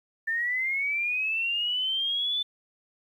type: linear sweep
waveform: sine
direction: up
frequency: 1781 to 3523 Hz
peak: -25 dBFS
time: 0.27-2.43 s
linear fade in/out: 10 ms
effects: 10-bit